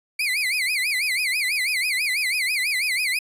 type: tone with vibrato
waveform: 35% pulse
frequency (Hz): 2242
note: C#7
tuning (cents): +19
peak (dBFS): -19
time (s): 0.19-3.19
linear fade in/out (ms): 5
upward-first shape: sine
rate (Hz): 6.1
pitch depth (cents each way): 210
effects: resampled to 32000 Hz